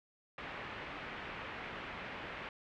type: low-pass noise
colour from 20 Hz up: white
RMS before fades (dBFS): -45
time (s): 0.38-2.49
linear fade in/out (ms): 2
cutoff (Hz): 2500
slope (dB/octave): 24
effects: none